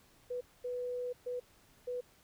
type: tone bursts at uneven times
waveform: sine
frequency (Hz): 493.9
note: B4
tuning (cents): 0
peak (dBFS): -35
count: 4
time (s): 0.3-0.41 / 0.64-1.13 / 1.26-1.4 / 1.87-2.01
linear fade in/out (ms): 10
effects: pink hiss -65 dBFS RMS until 2.23 s